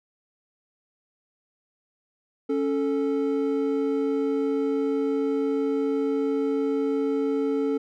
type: tone pair together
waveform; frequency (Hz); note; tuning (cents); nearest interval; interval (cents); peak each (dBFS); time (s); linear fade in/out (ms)
triangle; 277.2 / 440; C#4 / A4; 0 / 0; minor sixth; 800; -23; 2.49-7.78; 10
effects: none